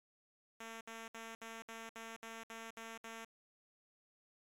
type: tone bursts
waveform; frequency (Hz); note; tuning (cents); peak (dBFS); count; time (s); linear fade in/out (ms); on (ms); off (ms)
5% pulse; 226.3; A3; +49; -36; 10; 0.6-3.249; 5; 210; 61
effects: low-pass 11000 Hz 12 dB/octave + 11-bit